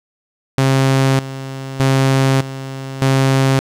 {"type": "tone with tremolo", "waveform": "sawtooth", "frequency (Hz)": 134.1, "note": "C3", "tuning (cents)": 43, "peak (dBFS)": -7, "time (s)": [0.58, 3.59], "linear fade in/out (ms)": 0, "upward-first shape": "square", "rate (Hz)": 0.82, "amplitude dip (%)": 80, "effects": ["low-pass 10000 Hz 12 dB/octave", "8-bit"]}